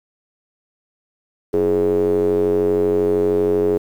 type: tone with band-pass filter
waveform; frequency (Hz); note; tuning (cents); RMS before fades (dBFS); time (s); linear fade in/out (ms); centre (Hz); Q
square; 46.42; F#1; +6; -17; 1.53-3.78; 10; 400; 8.5
effects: 8-bit